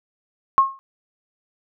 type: tone with exponential decay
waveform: sine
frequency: 1080 Hz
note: C#6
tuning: 45 cents flat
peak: -7 dBFS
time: 0.58-0.79 s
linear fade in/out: 0 ms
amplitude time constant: 45 ms
effects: none